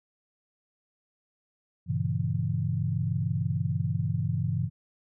sine chord, G diminished seventh, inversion none, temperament equal with one note detuned, 98 / 118.03 / 138.59 / 164.81 Hz, G2 / Bb2 / Db3 / Fb3, 0 / +22 / 0 / 0 cents, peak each -31 dBFS, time 1.86-4.7 s, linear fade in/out 50 ms, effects none

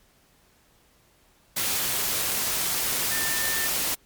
sine tone in noise, 1793 Hz, A6, 32 cents sharp, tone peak -30 dBFS, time 3.11-3.68 s, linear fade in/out 10 ms, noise white, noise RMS -26 dBFS, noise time 1.56-3.95 s, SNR -7 dB, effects pink hiss -61 dBFS RMS until 4.05 s + MP3 96 kbps

